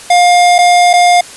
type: tone with dropouts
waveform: square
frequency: 708 Hz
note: F5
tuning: 23 cents sharp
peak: -5 dBFS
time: 0.1-1.21 s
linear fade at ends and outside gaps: 5 ms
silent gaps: 0.583-0.587 / 0.932-0.936 s
effects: white hiss -31 dBFS RMS until 1.36 s + resampled to 24000 Hz